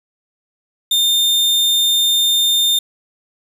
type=tone; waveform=40% pulse; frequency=3620 Hz; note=A7; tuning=48 cents sharp; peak=-11 dBFS; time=0.91-2.79 s; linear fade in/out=5 ms; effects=none